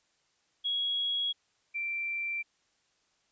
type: tone pair in turn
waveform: sine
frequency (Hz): 3322 / 2351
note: G#7 / D7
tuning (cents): 0 / +1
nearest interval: tritone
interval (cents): 599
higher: first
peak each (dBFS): -28 / -31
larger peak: first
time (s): 0.64-1.33 / 1.74-2.43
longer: neither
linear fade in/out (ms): 20
effects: white hiss -72 dBFS RMS until 3.31 s + resampled to 16000 Hz